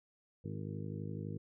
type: harmonic tone with a mistuned harmonic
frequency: 51.91 Hz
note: G#1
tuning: in tune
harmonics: 2 / 3 / 4 / 5 / 6 / 7 / 8 / 9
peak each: -43 / -43 / -47 / -50 / -51 / -54 / -54 / -52 dBFS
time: 0.44-1.38 s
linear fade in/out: 10 ms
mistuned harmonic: 7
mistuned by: -23 cents
effects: none